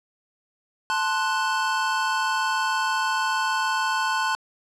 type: chord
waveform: square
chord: F# diminished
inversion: first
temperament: equal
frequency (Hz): 880 / 1046.5 / 1480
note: A5 / C6 / F#6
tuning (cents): 0 / 0 / 0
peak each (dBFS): -27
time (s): 0.9-4.35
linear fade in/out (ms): 0
effects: low-pass 7000 Hz 12 dB/octave + 10-bit